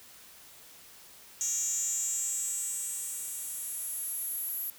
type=tone with high-pass filter sweep; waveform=10% pulse; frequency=468.9 Hz; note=A#4; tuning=10 cents sharp; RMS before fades=-34 dBFS; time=1.41-4.7 s; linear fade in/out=0 ms; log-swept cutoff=6500 to 12000 Hz; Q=6.6; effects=white hiss -53 dBFS RMS until 4.78 s